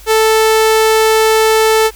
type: tone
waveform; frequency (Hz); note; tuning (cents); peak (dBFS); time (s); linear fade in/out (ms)
sawtooth; 440; A4; 0; -4; 0.06-1.91; 50
effects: added 50 Hz sine -36 dBFS peak until 1.95 s + white hiss -40 dBFS RMS until 1.95 s

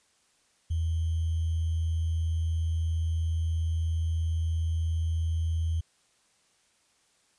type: tone with sample-and-hold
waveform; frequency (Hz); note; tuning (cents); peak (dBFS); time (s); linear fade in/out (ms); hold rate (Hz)
sine; 81.5; E2; -19; -25; 0.7-5.81; 10; 3150
effects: white hiss -67 dBFS RMS until 7.38 s + resampled to 22050 Hz

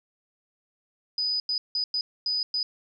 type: tone bursts at uneven times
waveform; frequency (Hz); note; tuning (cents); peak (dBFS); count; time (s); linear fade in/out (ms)
sine; 4978; D#8; 0; -24; 6; 1.18-1.4 / 1.49-1.58 / 1.75-1.84 / 1.94-2.01 / 2.26-2.43 / 2.54-2.63; 2
effects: none

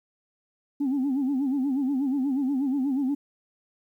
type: tone with vibrato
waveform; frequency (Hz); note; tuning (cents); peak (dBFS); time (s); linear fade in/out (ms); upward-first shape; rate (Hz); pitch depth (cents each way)
sine; 270.9; C#4; -40; -21; 0.8-3.15; 10; sine; 8.3; 120
effects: tanh soft clip ceiling -20 dBFS + 10-bit

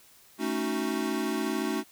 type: chord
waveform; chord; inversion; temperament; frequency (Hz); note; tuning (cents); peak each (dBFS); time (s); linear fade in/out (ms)
square; D# half-diminished seventh; second; equal; 220 / 277.2 / 311.1 / 370; A3 / C#4 / D#4 / F#4; 0 / 0 / 0 / 0; -34; 0.38-1.84; 50
effects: white hiss -57 dBFS RMS until 1.91 s

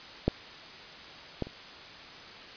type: clicks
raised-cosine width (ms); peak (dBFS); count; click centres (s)
2; -10 / -16 / -30; 3; 0.28 / 1.423 / 1.47
effects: white hiss -46 dBFS RMS until 2.56 s + resampled to 11025 Hz

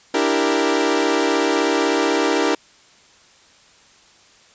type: chord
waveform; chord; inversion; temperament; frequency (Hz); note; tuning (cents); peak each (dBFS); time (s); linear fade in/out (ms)
sawtooth; E half-diminished seventh; third; equal with one note detuned; 293.7 / 329.6 / 393.1 / 466.2; D4 / E4 / G4 / Bb4; 0 / 0 / +5 / 0; -18; 0.14-2.55; 5
effects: white hiss -51 dBFS RMS until 4.54 s + resampled to 16000 Hz

